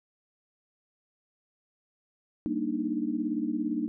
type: chord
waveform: sine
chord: Eb major seventh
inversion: first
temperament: equal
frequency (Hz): 196 / 233.1 / 293.7 / 311.1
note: G3 / Bb3 / D4 / Eb4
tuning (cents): 0 / 0 / 0 / 0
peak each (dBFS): -38 / -32 / -32 / -32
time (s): 2.46-3.88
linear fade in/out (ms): 0
effects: none